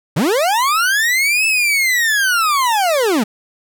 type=linear two-way sweep; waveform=40% pulse; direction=up then down; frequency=122.4 to 2637 to 194.5 Hz; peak=-12 dBFS; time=0.16-3.24 s; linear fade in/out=10 ms; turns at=1.46 s; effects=none